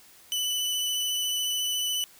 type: tone with vibrato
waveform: sawtooth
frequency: 2988 Hz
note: F#7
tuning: 16 cents sharp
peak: -23 dBFS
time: 0.32-2.04 s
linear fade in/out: 0 ms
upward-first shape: sine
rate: 14 Hz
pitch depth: 13 cents each way
effects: white hiss -54 dBFS RMS until 2.19 s